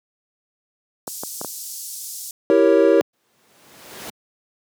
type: band-pass noise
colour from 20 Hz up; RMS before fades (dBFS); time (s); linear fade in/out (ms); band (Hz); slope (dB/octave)
pink; -33; 1.07-2.31; 2; 5600 to 16000; 24
type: clicks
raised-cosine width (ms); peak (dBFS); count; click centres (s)
1; -14; 4; 1.078 / 1.235 / 1.414 / 1.447
type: chord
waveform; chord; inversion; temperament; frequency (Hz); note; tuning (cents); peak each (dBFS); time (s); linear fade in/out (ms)
triangle; E diminished seventh; none; equal; 329.6 / 392 / 466.2 / 554.4; E4 / G4 / Bb4 / Db5; 0 / 0 / 0 / 0; -15; 2.5-3.01; 0
type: noise with exponential growth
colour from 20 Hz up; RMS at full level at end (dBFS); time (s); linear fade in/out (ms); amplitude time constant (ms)
pink; -31; 3.13-4.1; 5; 210
effects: high-pass 200 Hz 12 dB/octave